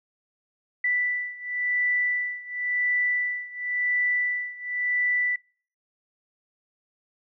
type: beating tone pair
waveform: sine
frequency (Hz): 1975.5 / 1976.44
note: B6 / B6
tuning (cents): 0 / +1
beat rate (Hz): 0.94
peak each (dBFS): -26 / -28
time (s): 0.84-5.36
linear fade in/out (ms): 5
effects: noise-tail reverb RT60 0.5 s tail -26 dB re dry